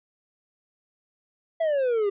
triangle exponential sweep, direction down, 671 to 392 Hz, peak -19 dBFS, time 1.6-2.1 s, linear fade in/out 10 ms, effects resampled to 8000 Hz

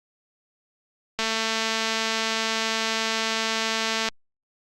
click train, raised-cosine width 0.2 ms, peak -8 dBFS, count 647, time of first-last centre 1.19-4.087 s, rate 223 Hz, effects Opus 48 kbps

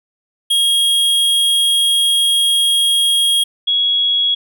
square / sine tone pair in turn, 3271 / 3332 Hz, G#7 / G#7, -27 / +5 cents, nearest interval unison, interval 32 cents, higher second, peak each -12 dBFS, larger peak neither, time 0.5-3.44 / 3.67-4.35 s, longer first, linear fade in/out 10 ms, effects none

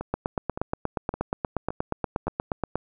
two click trains, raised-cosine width 1 ms, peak -17 / -11 dBFS, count 5 / 23, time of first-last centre 0.01-2.27 / 0.14-2.756 s, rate 1.77 / 8.41 Hz, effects none

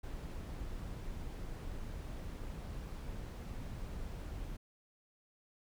brown noise, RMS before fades -43 dBFS, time 0.03-4.57 s, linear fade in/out 10 ms, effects none

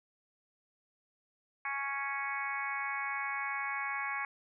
harmonic tone, 277.2 Hz, C#4, in tune, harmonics 3 / 4 / 5 / 6 / 7 / 8 / 9, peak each -42 / -39 / -47 / -40 / -44 / -38 / -51 dBFS, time 1.65-4.25 s, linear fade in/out 2 ms, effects none

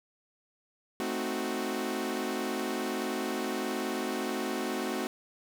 sawtooth chord, A diminished seventh, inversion none, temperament equal, 220 / 261.6 / 311.1 / 370 Hz, A3 / C4 / Eb4 / Gb4, 0 / 0 / 0 / 0 cents, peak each -33 / -32 / -35 / -31 dBFS, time 1-5.07 s, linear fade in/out 0 ms, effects none

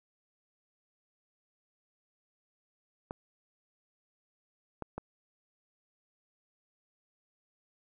clicks, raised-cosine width 1 ms, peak -23 dBFS, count 3, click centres 3.109 / 4.823 / 4.98 s, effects none

